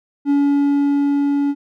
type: tone with level ramp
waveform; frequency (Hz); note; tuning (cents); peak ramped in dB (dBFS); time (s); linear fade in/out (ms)
triangle; 283.9; C#4; +41; -10 to -13; 0.25-1.55; 50
effects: none